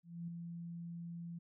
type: tone with ADSR envelope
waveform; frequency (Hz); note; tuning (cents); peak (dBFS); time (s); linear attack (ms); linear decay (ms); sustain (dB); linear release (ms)
sine; 170; F3; -46; -39; 0.03-1.39; 250; 3; -4; 11
effects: none